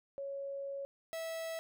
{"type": "tone pair in turn", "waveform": ["sine", "45% pulse"], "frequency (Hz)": [554.4, 652.8], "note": ["C#5", "E5"], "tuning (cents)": [0, -17], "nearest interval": "minor third", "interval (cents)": 283, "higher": "second", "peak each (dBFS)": [-38, -38], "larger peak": "neither", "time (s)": [[0.18, 0.85], [1.13, 1.59]], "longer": "first", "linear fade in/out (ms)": 0, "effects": []}